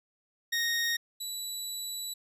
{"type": "tone pair in turn", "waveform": "20% pulse", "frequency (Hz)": [1863, 3940], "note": ["A#6", "B7"], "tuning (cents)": [-2, -5], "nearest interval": "octave + minor second", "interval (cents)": 1297, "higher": "second", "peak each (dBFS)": [-22, -29], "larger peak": "first", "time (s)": [[0.52, 0.97], [1.2, 2.14]], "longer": "second", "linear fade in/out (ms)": 10, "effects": ["resampled to 32000 Hz"]}